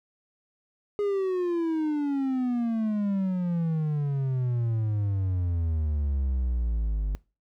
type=exponential sweep; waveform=triangle; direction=down; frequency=415.3 to 49 Hz; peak=-22 dBFS; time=0.99-7.15 s; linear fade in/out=0 ms; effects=noise-tail reverb RT60 0.3 s tail -23 dB re dry